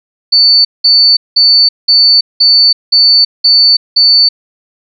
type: tone bursts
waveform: sine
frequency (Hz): 4500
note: C#8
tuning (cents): +25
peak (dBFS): -3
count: 8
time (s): 0.32-4.29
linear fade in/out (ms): 10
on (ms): 330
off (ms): 190
effects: none